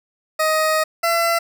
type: tone pair in turn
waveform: 20% pulse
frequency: 627 / 674.7 Hz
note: D#5 / E5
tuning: +13 / +40 cents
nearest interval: minor second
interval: 127 cents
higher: second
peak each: -11 dBFS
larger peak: neither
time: 0.39-0.84 / 1.03-1.39 s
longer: first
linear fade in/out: 10 ms
effects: none